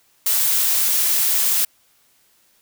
blue noise, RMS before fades -18 dBFS, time 0.26-1.65 s, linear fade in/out 5 ms, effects white hiss -59 dBFS RMS until 2.61 s

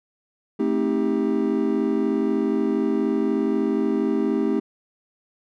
triangle chord, A half-diminished seventh, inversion none, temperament just, 220 / 264 / 316.8 / 396 Hz, A3 / C4 / Eb4 / G4, 0 / +16 / +31 / +18 cents, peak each -23 dBFS, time 0.59-4.6 s, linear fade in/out 10 ms, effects none

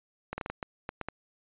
clicks, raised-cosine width 0.5 ms, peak -19 dBFS, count 9, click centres 0.33 / 0.38 / 0.412 / 0.461 / 0.5 / 0.628 / 0.891 / 1.013 / 1.086 s, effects resampled to 8000 Hz

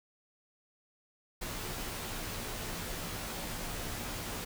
pink noise with comb filter, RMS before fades -39 dBFS, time 1.41-4.45 s, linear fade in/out 10 ms, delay 15 ms, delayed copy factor -0.6, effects none

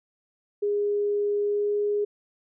sine tone with pitch glide, 410.8 to 413.2 Hz, G#4 to G#4, -19 to -9 cents, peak -22 dBFS, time 0.62-2.05 s, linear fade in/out 10 ms, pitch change +10 cents, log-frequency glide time 1.42-1.74 s, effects none

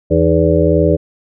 harmonic tone with a mistuned harmonic, 82.41 Hz, E2, in tune, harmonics 1 / 2 / 4 / 5 / 6 / 7, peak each -16 / -16 / -16 / -16 / -16 / -16 dBFS, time 0.1-0.97 s, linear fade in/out 20 ms, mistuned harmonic 4, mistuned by -110 cents, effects none

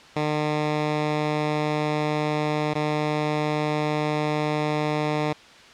10% pulse tone with dropouts, 151.1 Hz, D3, 50 cents sharp, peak -14 dBFS, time 0.16-5.33 s, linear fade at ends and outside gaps 5 ms, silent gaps 2.737-2.752 s, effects white hiss -47 dBFS RMS until 5.73 s + low-pass 4000 Hz 12 dB/octave

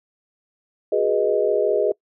sine chord, G# minor seventh, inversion third, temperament equal with one note detuned, 370 / 415.3 / 489.1 / 622.3 Hz, F#4 / G#4 / B4 / D#5, 0 / 0 / -17 / 0 cents, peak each -26 / -20 / -23 / -22 dBFS, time 0.92-1.92 s, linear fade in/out 5 ms, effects noise-tail reverb RT60 0.1 s tail -24 dB re dry

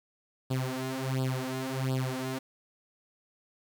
sawtooth tone with flanger, 130.81 Hz, C3, in tune, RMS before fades -32 dBFS, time 0.5-2.39 s, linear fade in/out 10 ms, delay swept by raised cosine 0.23 to 4.83 ms, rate 1.4 Hz, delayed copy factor +1, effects 9-bit

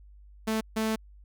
sawtooth tone bursts at uneven times, 220 Hz, A3, in tune, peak -22 dBFS, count 2, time 0.47-0.61 / 0.76-0.96 s, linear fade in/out 10 ms, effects added 50 Hz sine -49 dBFS peak until 1.24 s

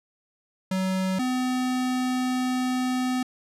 square tone pair in turn, 188.2 / 253.8 Hz, F#3 / B3, +30 / +47 cents, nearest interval perfect fourth, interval 517 cents, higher second, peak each -24 dBFS, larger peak neither, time 0.71-1.19 / 1.19-3.23 s, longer second, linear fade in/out 5 ms, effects low-pass 11000 Hz 12 dB/octave

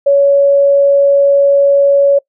sine tone, 561 Hz, C#5, 21 cents sharp, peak -5 dBFS, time 0.06-2.19 s, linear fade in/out 10 ms, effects noise-tail reverb RT60 0.1 s tail -23 dB re dry

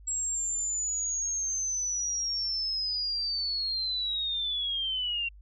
sine linear sweep, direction down, 7670 to 2736 Hz, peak -28 dBFS, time 0.07-5.29 s, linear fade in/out 10 ms, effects added 50 Hz sine -48 dBFS peak until 5.41 s

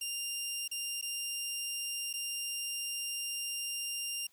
15% pulse tone with dropouts, 2794 Hz, F7, in tune, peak -28 dBFS, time 0.01-4.27 s, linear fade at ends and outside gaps 5 ms, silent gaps 0.679-0.713 / 1.014-1.024 / 2.13-2.137 s, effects white hiss -68 dBFS RMS until 4.32 s

